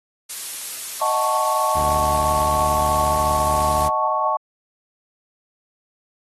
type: noise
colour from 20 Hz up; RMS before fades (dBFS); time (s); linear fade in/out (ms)
blue; -28; 0.29-3.88; 10
type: chord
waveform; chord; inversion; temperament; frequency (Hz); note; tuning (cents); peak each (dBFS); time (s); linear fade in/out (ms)
sine; D# half-diminished seventh; none; equal; 622.3 / 740 / 880 / 1108.7; D#5 / F#5 / A5 / C#6; 0 / 0 / 0 / 0; -25 / -27 / -23 / -21; 1.01-4.37; 10
type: tone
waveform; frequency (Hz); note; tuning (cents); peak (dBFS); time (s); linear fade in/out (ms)
sawtooth; 74.1; D2; +16; -23; 1.75-3.9; 20
effects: AAC 32 kbps